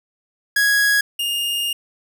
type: tone pair in turn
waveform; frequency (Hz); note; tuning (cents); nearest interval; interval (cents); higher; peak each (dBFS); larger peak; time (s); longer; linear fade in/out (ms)
45% pulse; 1661.2 / 2834; G#6 / F7; 0 / +25; major sixth; 925; second; -14 / -20; first; 0.56-1.01 / 1.19-1.73; second; 5
effects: none